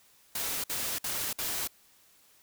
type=noise bursts; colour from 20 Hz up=white; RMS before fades=-33 dBFS; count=4; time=0.35-1.675 s; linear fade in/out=5 ms; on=290 ms; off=55 ms; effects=white hiss -62 dBFS RMS until 2.42 s